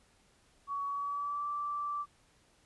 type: tone with pitch glide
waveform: sine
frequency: 1126 to 1167.1 Hz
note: C#6 to D6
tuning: +27 to -11 cents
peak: -33 dBFS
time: 0.67-2.06 s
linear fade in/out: 50 ms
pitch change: +62 cents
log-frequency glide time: 0.88-1.47 s
effects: pink hiss -67 dBFS RMS until 2.65 s + resampled to 24000 Hz